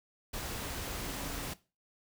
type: tone in noise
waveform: sine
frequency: 281.9 Hz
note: C#4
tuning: 29 cents sharp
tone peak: -47 dBFS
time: 1.02-1.46 s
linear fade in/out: 10 ms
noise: pink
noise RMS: -39 dBFS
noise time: 0.33-1.54 s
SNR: -11 dB
effects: noise-tail reverb RT60 0.3 s tail -18 dB re dry